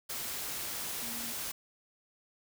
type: tone in noise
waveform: sine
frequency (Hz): 233.1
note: A#3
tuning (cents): 0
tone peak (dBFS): -46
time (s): 1.02-1.33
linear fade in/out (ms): 10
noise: white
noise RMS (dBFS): -38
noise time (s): 0.09-1.52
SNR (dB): -11
effects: none